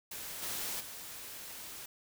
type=noise with level steps; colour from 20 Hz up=white; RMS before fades=-43 / -38 / -46 dBFS; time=0.11-1.86 s; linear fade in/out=5 ms; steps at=0.42 / 0.8 s; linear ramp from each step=10 ms; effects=none